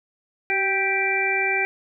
harmonic tone with a mistuned harmonic, 391.7 Hz, G4, 1 cent flat, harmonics 1 / 2 / 4 / 5 / 6, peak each -28 / -28 / -28 / -28 / -22 dBFS, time 0.5-1.65 s, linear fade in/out 0 ms, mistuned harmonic 1, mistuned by -35 cents, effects none

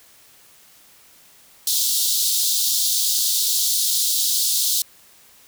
pink high-pass noise, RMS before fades -20 dBFS, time 1.67-4.82 s, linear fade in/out 2 ms, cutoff 3600 Hz, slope 48 dB/octave, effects white hiss -51 dBFS RMS until 5.47 s

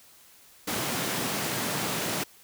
pink high-pass noise, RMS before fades -30 dBFS, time 0.67-2.24 s, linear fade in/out 10 ms, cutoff 130 Hz, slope 24 dB/octave, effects white hiss -55 dBFS RMS until 2.43 s

